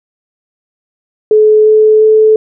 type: tone with pitch steps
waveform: sine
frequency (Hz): 429.1 / 431.8 / 434.6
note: A4 / A4 / A4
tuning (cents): -43 / -33 / -21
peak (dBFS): -3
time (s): 1.31-2.36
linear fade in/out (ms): 2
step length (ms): 350
effects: none